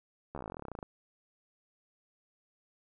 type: slowing click train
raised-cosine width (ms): 1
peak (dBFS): -27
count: 21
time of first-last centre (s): 0.35-0.828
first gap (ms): 13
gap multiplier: 1.06
effects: none